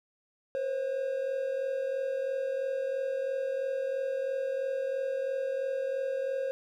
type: tone pair together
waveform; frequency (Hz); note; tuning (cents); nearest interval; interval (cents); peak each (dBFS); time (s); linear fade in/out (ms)
triangle; 494.3 / 537.3; B4 / C5; +1 / +46; minor second; 145; -35 / -28; 0.55-6.51; 0
effects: none